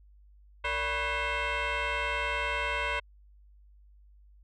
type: tone with frequency modulation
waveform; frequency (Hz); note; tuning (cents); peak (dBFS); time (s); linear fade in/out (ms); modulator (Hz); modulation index
sine; 580; D5; -22; -26; 0.64-3; 10; 520; 4.6
effects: tanh soft clip ceiling -26 dBFS + added 50 Hz sine -54 dBFS peak until 4.43 s